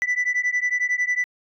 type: beating tone pair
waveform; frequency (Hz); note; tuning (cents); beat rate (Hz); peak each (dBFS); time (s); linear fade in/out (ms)
sine; 1975.5 / 1986.5; B6 / B6; 0 / +10; 11; -21; 0.02-1.24; 0
effects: tanh soft clip ceiling -17 dBFS